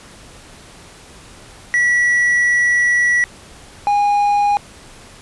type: tone pair in turn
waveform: triangle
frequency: 1942 / 819.1 Hz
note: B6 / G#5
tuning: -30 / -24 cents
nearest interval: octave + minor third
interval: 1494 cents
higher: first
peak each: -10 dBFS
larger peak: neither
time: 1.74-3.24 / 3.87-4.57 s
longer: first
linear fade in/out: 0 ms
effects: pink hiss -41 dBFS RMS until 5.21 s + resampled to 24000 Hz